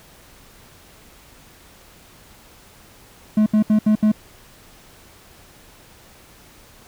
triangle tone bursts, 213.9 Hz, A3, 49 cents flat, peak -10 dBFS, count 5, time 3.37-4.118 s, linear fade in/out 5 ms, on 92 ms, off 72 ms, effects pink hiss -48 dBFS RMS until 6.87 s

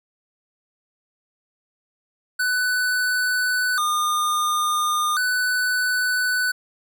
square tone with vibrato, 1348 Hz, E6, 38 cents sharp, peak -20 dBFS, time 2.39-6.52 s, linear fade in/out 10 ms, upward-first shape square, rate 0.36 Hz, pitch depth 180 cents each way, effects none

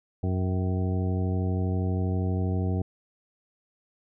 harmonic tone with a mistuned harmonic, 92.5 Hz, F#2, in tune, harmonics 1 / 2 / 3 / 4 / 5 / 7 / 8, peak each -25 / -31 / -35 / -37 / -39 / -42 / -43 dBFS, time 0.23-2.82 s, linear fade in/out 5 ms, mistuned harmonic 8, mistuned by +62 cents, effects none

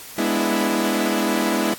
sawtooth chord, E dominant seventh, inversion first, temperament equal, 207.7 / 246.9 / 293.7 / 329.6 Hz, G#3 / B3 / D4 / E4, 0 / 0 / 0 / 0 cents, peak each -20 / -21 / -23 / -19 dBFS, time 0.18-1.74 s, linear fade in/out 5 ms, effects white hiss -38 dBFS RMS until 1.78 s + AAC 64 kbps

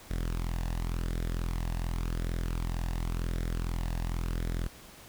sawtooth tone with flanger, 42.18 Hz, E1, 41 cents sharp, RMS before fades -32 dBFS, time 0.1-4.68 s, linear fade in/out 10 ms, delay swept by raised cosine 0.54 to 1.12 ms, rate 0.91 Hz, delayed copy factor +0.6, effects pink hiss -51 dBFS RMS until 5.08 s

